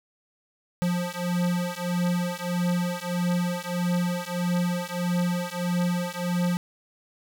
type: beating tone pair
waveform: square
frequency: 175.8 / 177.4 Hz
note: F3 / F3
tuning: +12 / +27 cents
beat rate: 1.6 Hz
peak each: -28 dBFS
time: 0.82-6.57 s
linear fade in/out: 0 ms
effects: none